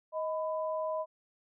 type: tone pair together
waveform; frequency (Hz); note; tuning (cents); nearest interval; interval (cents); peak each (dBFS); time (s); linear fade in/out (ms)
sine; 629.2 / 1000; D#5 / B5; +19 / +21; minor sixth; 802; -32 / -37; 0.12-1.06; 50
effects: none